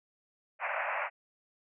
pink band-pass noise, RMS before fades -34 dBFS, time 0.59-1.1 s, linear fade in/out 50 ms, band 560 to 2600 Hz, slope 96 dB/octave, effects none

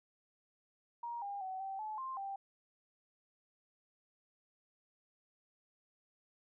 sine tone with pitch steps, 944 / 804 / 755 / 775 / 861 / 1052 / 786 Hz, A#5 / G5 / F#5 / G5 / A5 / C6 / G5, +22 / +44 / +35 / -20 / -38 / +9 / +4 cents, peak -39 dBFS, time 1.03-2.36 s, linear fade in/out 5 ms, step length 190 ms, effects none

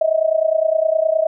sine tone with amplitude modulation, 638 Hz, D#5, 43 cents sharp, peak -10 dBFS, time 0.01-1.27 s, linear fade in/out 5 ms, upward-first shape sine, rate 29.7 Hz, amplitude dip 85%, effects none

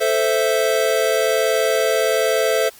square chord, A minor, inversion none, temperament equal with one note detuned, 440 / 521.1 / 659.3 Hz, A4 / C5 / E5, 0 / -7 / 0 cents, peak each -21 dBFS, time 0-2.7 s, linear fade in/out 20 ms, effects white hiss -45 dBFS RMS until 2.79 s + Opus 48 kbps

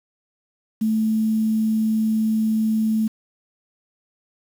sine tone with quantisation, 219.3 Hz, A3, 6 cents flat, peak -17 dBFS, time 0.81-3.08 s, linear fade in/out 10 ms, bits 7, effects none

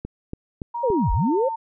click train, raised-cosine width 3 ms, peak -17 dBFS, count 4, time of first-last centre 0.05-0.902 s, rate 3.52 Hz
sine tone with pitch glide, 945 to 902.8 Hz, A#5 to A5, +23 to +44 cents, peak -25 dBFS, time 0.74-1.56 s, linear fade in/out 10 ms, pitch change -79 cents, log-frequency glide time 1.09-1.32 s
sine linear two-way sweep, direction down then up, 563 to 32.12 to 563 Hz, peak -18 dBFS, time 0.83-1.49 s, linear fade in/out 10 ms, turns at 1.12 s
effects none

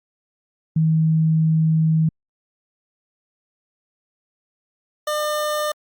sine / 25% pulse tone pair in turn, 159.4 / 601.8 Hz, D#3 / D5, +42 / +42 cents, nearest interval octave + major seventh, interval 2300 cents, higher second, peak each -14 / -17 dBFS, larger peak first, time 0.76-2.09 / 5.07-5.72 s, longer first, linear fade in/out 5 ms, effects Opus 48 kbps

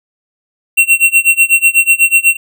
square tone with tremolo, 2727 Hz, F7, 42 cents flat, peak -4 dBFS, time 0.77-2.37 s, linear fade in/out 10 ms, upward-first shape sine, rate 8.1 Hz, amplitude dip 95%, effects none

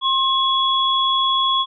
sine tone pair together, 1068 / 3366 Hz, C6 / G#7, +35 / +23 cents, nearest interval octave + minor sixth, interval 1988 cents, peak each -18 dBFS, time 0.01-1.66 s, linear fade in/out 50 ms, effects none

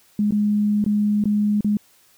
sine tone with dropouts, 208.2 Hz, G#3, 5 cents sharp, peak -16 dBFS, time 0.19-1.77 s, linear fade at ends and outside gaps 2 ms, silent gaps 0.309-0.322 / 0.842-0.862 / 1.24-1.255 / 1.608-1.645 s, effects white hiss -56 dBFS RMS until 2.17 s

